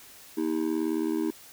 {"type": "tone with amplitude modulation", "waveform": "triangle", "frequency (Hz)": 318.8, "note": "D#4", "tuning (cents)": 42, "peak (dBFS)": -19, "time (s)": [0.37, 1.31], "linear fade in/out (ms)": 10, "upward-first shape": "sine", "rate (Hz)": 78.8, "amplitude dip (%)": 100, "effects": ["white hiss -50 dBFS RMS until 1.52 s"]}